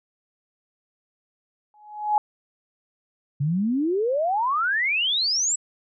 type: tone with exponential growth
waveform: sine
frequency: 842 Hz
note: G#5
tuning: 24 cents sharp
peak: -14 dBFS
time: 1.74-2.18 s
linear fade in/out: 1 ms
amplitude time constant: 94 ms
type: exponential sweep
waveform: sine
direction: up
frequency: 135.5 to 7902 Hz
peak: -20 dBFS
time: 3.4-5.56 s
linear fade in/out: 10 ms
effects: none